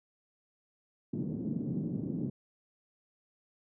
white band-pass noise, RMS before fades -35 dBFS, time 1.13-2.3 s, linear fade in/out 5 ms, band 140 to 260 Hz, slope 24 dB/octave, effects none

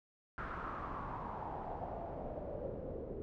pink noise with low-pass filter sweep, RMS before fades -43 dBFS, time 0.38-3.22 s, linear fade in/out 0 ms, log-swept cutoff 1400 to 430 Hz, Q 4.3, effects none

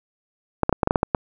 clicks, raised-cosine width 1 ms, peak -3 dBFS, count 9, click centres 0.633 / 0.694 / 0.727 / 0.832 / 0.874 / 0.909 / 0.958 / 1.031 / 1.148 s, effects none

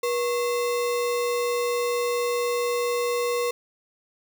sine tone with sample-and-hold, 482.2 Hz, B4, 41 cents flat, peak -22 dBFS, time 0.03-3.51 s, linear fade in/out 5 ms, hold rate 1575 Hz, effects none

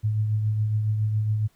sine tone with tremolo, 107.3 Hz, A2, 43 cents flat, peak -19 dBFS, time 0.03-1.48 s, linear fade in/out 20 ms, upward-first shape triangle, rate 7.2 Hz, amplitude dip 40%, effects pink hiss -64 dBFS RMS until 1.55 s

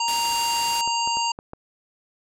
harmonic tone, 932.3 Hz, A#5, in tune, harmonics 1 / 3 / 5 / 7 / 8, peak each -23 / -28 / -29 / -35 / -33 dBFS, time 0-1.32 s, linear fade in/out 5 ms
white noise, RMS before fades -31 dBFS, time 0.08-0.81 s, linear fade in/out 0 ms
clicks, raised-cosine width 1 ms, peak -22 dBFS, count 5, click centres 0.876 / 1.075 / 1.171 / 1.389 / 1.534 s
effects low-pass 12000 Hz 12 dB/octave

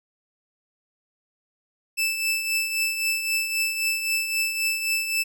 sawtooth tone with tremolo, 2637 Hz, E7, in tune, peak -17 dBFS, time 1.97-5.24 s, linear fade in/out 20 ms, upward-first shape triangle, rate 3.8 Hz, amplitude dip 60%, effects none

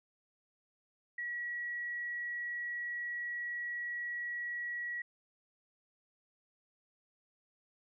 sine tone, 1923 Hz, B6, 47 cents flat, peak -36 dBFS, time 1.18-5.02 s, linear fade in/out 5 ms, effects none

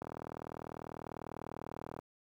click train, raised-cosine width 1 ms, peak -27 dBFS, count 80, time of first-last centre 0.02-1.99 s, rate 40.1 Hz, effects high-pass 80 Hz 12 dB/octave + 10-bit

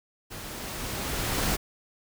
pink noise with level ramp, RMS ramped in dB -40 to -26 dBFS, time 0.3-1.57 s, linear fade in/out 20 ms, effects none

